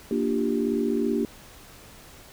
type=chord; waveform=sine; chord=G minor seventh; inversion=first; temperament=equal; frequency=233.1 / 293.7 / 349.2 / 392 Hz; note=Bb3 / D4 / F4 / G4; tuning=0 / 0 / 0 / 0 cents; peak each=-26 / -28 / -31 / -27 dBFS; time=0.11-1.25 s; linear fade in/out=2 ms; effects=pink hiss -48 dBFS RMS until 2.32 s

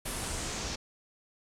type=noise with low-pass filter sweep; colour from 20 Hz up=pink; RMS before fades=-36 dBFS; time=0.05-0.76 s; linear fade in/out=10 ms; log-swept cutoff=11000 to 5700 Hz; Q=2.3; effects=none

